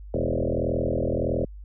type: tone with frequency modulation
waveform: sine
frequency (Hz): 317.5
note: D#4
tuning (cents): +35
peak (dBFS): -22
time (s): 0.14-1.45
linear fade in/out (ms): 2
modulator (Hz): 41.6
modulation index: 6.7
effects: added 50 Hz sine -38 dBFS peak until 1.64 s